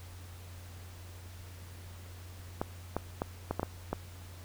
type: clicks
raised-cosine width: 1 ms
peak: -17 dBFS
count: 7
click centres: 2.615 / 2.966 / 3.219 / 3.51 / 3.596 / 3.631 / 3.93 s
effects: added 89 Hz sine -46 dBFS peak until 4.44 s + pink hiss -54 dBFS RMS until 4.44 s